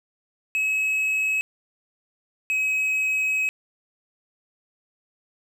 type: tone pair in turn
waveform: triangle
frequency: 2567 / 2549 Hz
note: E7 / D#7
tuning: -47 / +41 cents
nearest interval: unison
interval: 12 cents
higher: first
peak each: -19 dBFS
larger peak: neither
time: 0.55-1.41 / 2.5-3.49 s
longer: second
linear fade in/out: 0 ms
effects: none